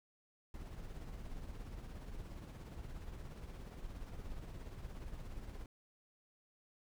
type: noise with tremolo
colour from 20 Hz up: brown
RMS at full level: -45 dBFS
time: 0.54-5.66 s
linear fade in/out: 2 ms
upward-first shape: triangle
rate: 17 Hz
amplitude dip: 50%
effects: none